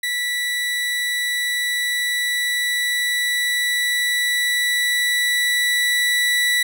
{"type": "tone with level ramp", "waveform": "30% pulse", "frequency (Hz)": 1957, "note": "B6", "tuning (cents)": -16, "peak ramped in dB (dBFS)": [-18, -13], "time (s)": [0.03, 6.63], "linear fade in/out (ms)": 5, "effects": []}